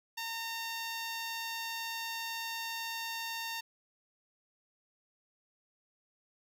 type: tone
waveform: 10% pulse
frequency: 914 Hz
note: A#5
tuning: 34 cents flat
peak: -28 dBFS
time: 0.17-3.61 s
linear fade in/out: 10 ms
effects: none